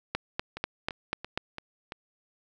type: two click trains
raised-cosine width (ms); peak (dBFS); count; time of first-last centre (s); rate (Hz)
0.3; -12 / -21; 6 / 5; 0.15-1.375 / 0.57-1.921; 4.08 / 2.96
effects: none